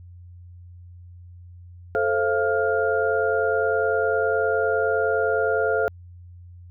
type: tone cluster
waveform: sine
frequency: 439.2 / 529 / 683 / 1409 Hz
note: A4 / C5 / F5 / F6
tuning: -3 / +19 / -39 / +15 cents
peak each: -23 / -25 / -25 / -26 dBFS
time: 1.95-5.88 s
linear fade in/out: 0 ms
effects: added 88 Hz sine -41 dBFS peak until 6.7 s